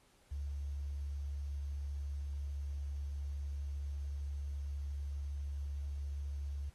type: tone with quantisation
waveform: sine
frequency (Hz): 71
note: C#2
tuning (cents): +42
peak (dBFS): -37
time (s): 0.31-6.7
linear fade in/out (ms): 10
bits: 11
effects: pink hiss -69 dBFS RMS until 6.74 s + AAC 32 kbps